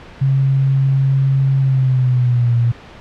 sine tone with pitch glide, 135.4 to 118.56 Hz, C#3 to A#2, -40 to +30 cents, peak -11 dBFS, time 0.21-2.72 s, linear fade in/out 10 ms, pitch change -230 cents, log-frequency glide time 1.59-2.55 s, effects pink hiss -38 dBFS RMS until 3 s + low-pass 3000 Hz 12 dB/octave

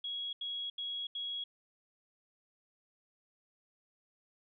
sine tone bursts, 3322 Hz, G#7, in tune, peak -36 dBFS, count 4, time 0.04-1.44 s, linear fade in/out 5 ms, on 290 ms, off 80 ms, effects none

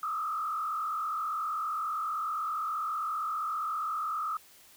sine tone with frequency modulation, 1253 Hz, D#6, 12 cents sharp, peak -30 dBFS, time 0.03-4.37 s, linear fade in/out 2 ms, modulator 44.8 Hz, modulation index 1.4, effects white hiss -57 dBFS RMS until 4.76 s

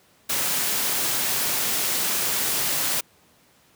white noise, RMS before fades -24 dBFS, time 0.29-3.01 s, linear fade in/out 10 ms, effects pink hiss -58 dBFS RMS until 3.75 s + high-pass 100 Hz 12 dB/octave

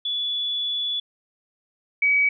sine tone pair in turn, 3431 / 2273 Hz, A7 / C#7, -44 / +43 cents, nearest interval perfect fifth, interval 713 cents, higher first, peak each -23 / -16 dBFS, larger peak second, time 0.05-1 / 2.02-2.29 s, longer first, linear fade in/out 5 ms, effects none

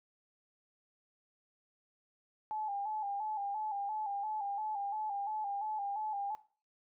sine tone with vibrato, 830.6 Hz, G#5, in tune, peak -35 dBFS, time 2.51-6.35 s, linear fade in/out 0 ms, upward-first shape square, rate 2.9 Hz, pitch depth 61 cents each way, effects noise-tail reverb RT60 0.4 s tail -18 dB re dry

